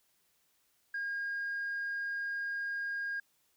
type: tone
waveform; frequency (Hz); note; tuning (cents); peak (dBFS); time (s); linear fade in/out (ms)
sine; 1623; G#6; -40; -32; 0.94-3.2; 5
effects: tanh soft clip ceiling -31 dBFS + white hiss -73 dBFS RMS until 3.56 s